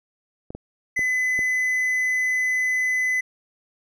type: clicks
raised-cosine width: 2 ms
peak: -21 dBFS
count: 4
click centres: 0.505 / 0.55 / 0.992 / 1.391 s
type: tone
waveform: triangle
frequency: 2014 Hz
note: B6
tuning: 33 cents sharp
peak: -18 dBFS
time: 0.96-3.21 s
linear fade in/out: 10 ms
effects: none